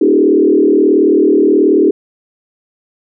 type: tone with frequency modulation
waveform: sine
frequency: 351.1 Hz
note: F4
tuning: 9 cents sharp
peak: -6 dBFS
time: 0.01-1.91 s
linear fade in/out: 5 ms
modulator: 38.6 Hz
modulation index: 1.9
effects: none

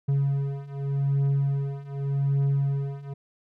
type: beating tone pair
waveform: triangle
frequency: 138.59 / 139.44 Hz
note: C#3 / C#3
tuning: 0 / +11 cents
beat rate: 0.85 Hz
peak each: -25 / -23 dBFS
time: 0.08-3.14 s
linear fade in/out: 10 ms
effects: none

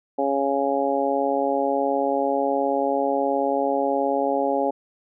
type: harmonic tone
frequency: 138.59 Hz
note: C#3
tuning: in tune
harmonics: 2 / 3 / 4 / 5 / 6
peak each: -27 / -27 / -24 / -27 / -26 dBFS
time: 0.18-4.71 s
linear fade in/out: 10 ms
effects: none

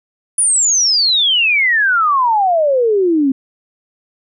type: exponential sweep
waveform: sine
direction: down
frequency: 9956 to 260 Hz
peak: -10 dBFS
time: 0.38-3.32 s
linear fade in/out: 5 ms
effects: none

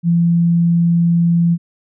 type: tone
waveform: sine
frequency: 170 Hz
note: F3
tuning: 46 cents flat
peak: -10 dBFS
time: 0.03-1.58 s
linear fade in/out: 50 ms
effects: none

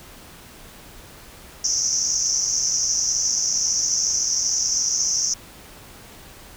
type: band-pass noise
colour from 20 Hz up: white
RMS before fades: -22 dBFS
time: 1.64-5.34 s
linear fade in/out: 5 ms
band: 5500 to 6300 Hz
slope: 96 dB/octave
effects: pink hiss -44 dBFS RMS until 6.56 s

